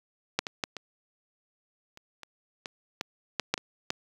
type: clicks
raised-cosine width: 0.2 ms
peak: -7 / -16 / -11 / -20 / -30 / -25 / -19 / -13 / -9 / -7 / -19 / -10 dBFS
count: 12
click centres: 0.39 / 0.468 / 0.638 / 0.767 / 1.974 / 2.233 / 2.658 / 3.011 / 3.397 / 3.54 / 3.578 / 3.904 s
effects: high-pass 100 Hz 12 dB/octave + 8-bit